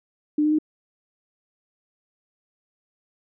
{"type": "tone with pitch steps", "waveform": "sine", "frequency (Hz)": [299.5, 303.9, 308.3], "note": ["D4", "D#4", "D#4"], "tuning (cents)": [34, -41, -16], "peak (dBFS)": -17, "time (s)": [0.38, 0.587], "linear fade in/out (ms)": 5, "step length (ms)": 69, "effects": []}